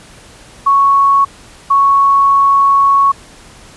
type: tone bursts at uneven times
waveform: sine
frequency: 1108.7 Hz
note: C#6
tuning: in tune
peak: -6 dBFS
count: 2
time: 0.66-1.25 / 1.7-3.12 s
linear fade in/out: 10 ms
effects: pink hiss -39 dBFS RMS until 3.76 s + resampled to 24000 Hz